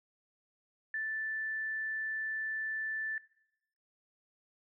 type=tone; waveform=sine; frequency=1760 Hz; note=A6; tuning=in tune; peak=-33 dBFS; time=0.94-3.18 s; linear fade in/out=2 ms; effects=noise-tail reverb RT60 0.8 s tail -20 dB re dry